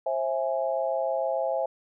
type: chord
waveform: sine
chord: C augmented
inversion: none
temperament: equal with one note detuned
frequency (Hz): 532.7 / 659.3 / 830.6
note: C5 / E5 / G#5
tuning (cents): +31 / 0 / 0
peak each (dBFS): -28 / -28 / -32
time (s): 0.06-1.66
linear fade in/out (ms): 5
effects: none